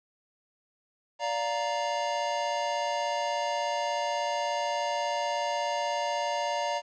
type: chord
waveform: square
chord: Bb major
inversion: first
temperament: just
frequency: 582.7 / 699.2 / 932.3 Hz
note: D5 / F5 / Bb5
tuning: -14 / +2 / 0 cents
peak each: -33 / -34 / -32 dBFS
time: 1.19-6.82 s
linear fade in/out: 50 ms
effects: resampled to 16000 Hz + 10-bit